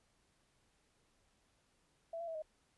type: tone with pitch steps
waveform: sine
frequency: 664 / 679 / 651 / 623 Hz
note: E5 / F5 / E5 / D#5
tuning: +12 / -49 / -22 / +2 cents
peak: -40 dBFS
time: 2.13-2.422 s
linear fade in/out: 5 ms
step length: 73 ms
effects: pink hiss -75 dBFS RMS until 2.77 s + resampled to 24000 Hz